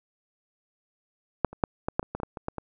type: clicks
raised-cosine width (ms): 1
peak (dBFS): -6 / -27 / -7 / -13 / -8 / -24 / -17 / -22 / -16 / -22 / -15 / -19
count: 12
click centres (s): 1.447 / 1.53 / 1.638 / 1.885 / 1.995 / 2.029 / 2.15 / 2.201 / 2.233 / 2.372 / 2.484 / 2.583
effects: none